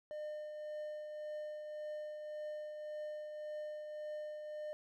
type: tone with tremolo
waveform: triangle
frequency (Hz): 605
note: D#5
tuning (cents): -49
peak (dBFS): -38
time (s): 0.11-4.73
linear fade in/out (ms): 0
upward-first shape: triangle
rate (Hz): 1.8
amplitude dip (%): 40
effects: none